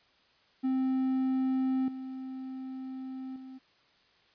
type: tone with level steps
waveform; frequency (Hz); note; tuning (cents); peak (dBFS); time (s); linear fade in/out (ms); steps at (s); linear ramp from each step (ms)
triangle; 261.6; C4; 0; -24 / -35 / -41; 0.63-3.59; 20; 1.88 / 3.36; 2
effects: white hiss -65 dBFS RMS until 4.34 s + resampled to 11025 Hz